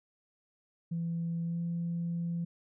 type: tone with pitch glide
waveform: sine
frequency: 167.8 to 170.04 Hz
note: E3 to F3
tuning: +31 to -46 cents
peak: -30 dBFS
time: 0.91-2.45 s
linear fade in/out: 10 ms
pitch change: +23 cents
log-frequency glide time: 1.44-1.6 s
effects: tanh soft clip ceiling -27 dBFS